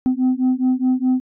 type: beating tone pair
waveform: sine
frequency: 253.7 / 258.5 Hz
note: B3 / C4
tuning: +47 / -21 cents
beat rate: 4.8 Hz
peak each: -16 dBFS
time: 0.06-1.2 s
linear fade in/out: 0 ms
effects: tanh soft clip ceiling -12 dBFS